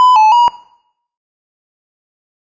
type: tone with pitch steps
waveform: triangle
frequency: 1004 / 866 / 958 Hz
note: B5 / A5 / A#5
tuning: +28 / -28 / +47 cents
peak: -3 dBFS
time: 0-0.48 s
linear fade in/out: 0 ms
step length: 160 ms
effects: noise-tail reverb RT60 0.7 s tail -18 dB re dry + resampled to 16000 Hz